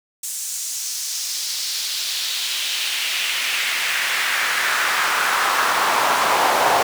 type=noise with high-pass filter sweep; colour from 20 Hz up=brown; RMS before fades=-21 dBFS; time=0.23-6.83 s; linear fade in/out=5 ms; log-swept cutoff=7700 to 730 Hz; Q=1.9; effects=none